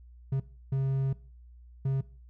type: tone bursts at uneven times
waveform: triangle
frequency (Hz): 134.8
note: C#3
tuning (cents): -48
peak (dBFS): -23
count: 3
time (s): 0.32-0.4 / 0.72-1.13 / 1.85-2.01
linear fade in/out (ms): 5
effects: noise-tail reverb RT60 0.4 s tail -19 dB re dry + added 60 Hz sine -49 dBFS peak until 2.29 s